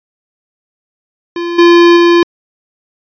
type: tone with level steps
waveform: square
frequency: 344 Hz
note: F4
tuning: 26 cents flat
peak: -16 / -3 / -5 dBFS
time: 1.36-2.23 s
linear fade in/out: 2 ms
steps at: 1.58 / 1.96 s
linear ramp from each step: 10 ms
effects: resampled to 11025 Hz